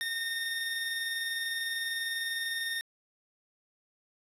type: tone with tremolo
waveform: 25% pulse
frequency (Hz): 1833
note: A#6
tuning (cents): -30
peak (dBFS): -27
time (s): 0.01-2.81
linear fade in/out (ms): 0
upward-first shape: square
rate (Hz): 20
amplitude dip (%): 25
effects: resampled to 32000 Hz + 9-bit